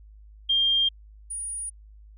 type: tone pair in turn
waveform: sine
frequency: 3200 / 9589 Hz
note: G7 / D9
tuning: +35 / +35 cents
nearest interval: octave + perfect fifth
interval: 1900 cents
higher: second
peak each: -19 / -30 dBFS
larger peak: first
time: 0.49-0.89 / 1.3-1.7 s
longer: neither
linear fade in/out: 10 ms
effects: added 52 Hz sine -46 dBFS peak until 2.17 s